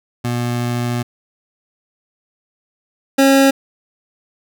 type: tone pair in turn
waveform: 25% pulse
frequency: 120.9 / 272 Hz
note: B2 / C#4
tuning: -36 / -33 cents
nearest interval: octave + major second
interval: 1403 cents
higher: second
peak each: -14 / -5 dBFS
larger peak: second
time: 0.24-1.03 / 3.18-3.51 s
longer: first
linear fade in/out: 10 ms
effects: none